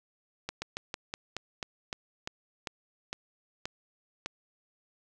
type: slowing click train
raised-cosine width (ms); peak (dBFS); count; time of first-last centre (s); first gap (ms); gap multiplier
0.2; -17; 13; 0.49-4.26; 130; 1.15
effects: none